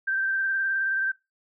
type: tone with vibrato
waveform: sine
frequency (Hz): 1568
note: G6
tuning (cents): 0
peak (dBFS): -23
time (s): 0.07-1.12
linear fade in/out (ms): 10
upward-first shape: sine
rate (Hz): 19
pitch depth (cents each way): 24
effects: noise-tail reverb RT60 0.2 s tail -18 dB re dry